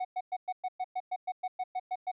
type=tone bursts; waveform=triangle; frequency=740 Hz; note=F#5; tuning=in tune; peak=-28 dBFS; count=14; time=0-2.116 s; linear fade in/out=10 ms; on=49 ms; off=110 ms; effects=resampled to 8000 Hz